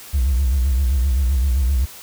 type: tone with vibrato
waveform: triangle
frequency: 65.41 Hz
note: C2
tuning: in tune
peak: -11 dBFS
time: 0.13-1.86 s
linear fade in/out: 20 ms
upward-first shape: sine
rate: 7.7 Hz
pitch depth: 160 cents each way
effects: tanh soft clip ceiling -11 dBFS + white hiss -39 dBFS RMS until 2.02 s